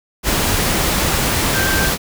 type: tone in noise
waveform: sine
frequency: 1568 Hz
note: G6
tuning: in tune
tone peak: -19 dBFS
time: 1.52-1.91 s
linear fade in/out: 50 ms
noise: pink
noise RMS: -17 dBFS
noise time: 0.23-1.98 s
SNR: -5 dB
effects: none